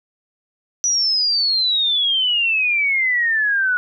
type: exponential sweep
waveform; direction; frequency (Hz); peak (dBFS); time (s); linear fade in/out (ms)
sine; down; 5920 to 1456; -15; 0.84-3.77; 0
effects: none